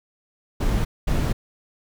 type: noise bursts at uneven times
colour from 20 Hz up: brown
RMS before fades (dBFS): -21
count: 2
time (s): 0.6-0.85 / 1.07-1.33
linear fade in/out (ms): 10
effects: none